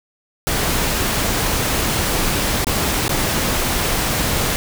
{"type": "noise with dropouts", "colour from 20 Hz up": "pink", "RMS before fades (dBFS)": -19, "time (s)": [0.47, 4.56], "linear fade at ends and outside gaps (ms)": 0, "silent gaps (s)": [[2.645, 2.669], [3.08, 3.093]], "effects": []}